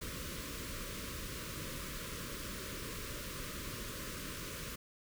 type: band-stop noise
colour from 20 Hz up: pink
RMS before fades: -43 dBFS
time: 0.01-4.76 s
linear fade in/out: 10 ms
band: 610 to 1000 Hz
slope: 96 dB/octave
effects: none